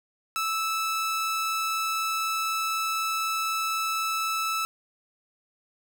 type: tone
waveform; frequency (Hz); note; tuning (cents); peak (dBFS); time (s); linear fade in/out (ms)
sawtooth; 1312; E6; -9; -22; 0.36-4.65; 0
effects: none